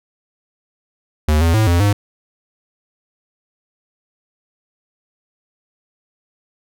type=tone with pitch steps; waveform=square; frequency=76.3 / 83.1 / 109.4 / 86.4 / 102.2 Hz; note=D#2 / E2 / A2 / F2 / G#2; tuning=-33 / +15 / -9 / -18 / -27 cents; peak=-12 dBFS; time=1.28-1.93 s; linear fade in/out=5 ms; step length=130 ms; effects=none